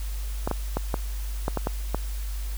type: clicks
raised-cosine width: 1 ms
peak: -11 dBFS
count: 8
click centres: 0.475 / 0.513 / 0.77 / 0.942 / 1.481 / 1.573 / 1.671 / 1.946 s
effects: added 50 Hz sine -28 dBFS peak until 2.57 s + white hiss -44 dBFS RMS until 2.57 s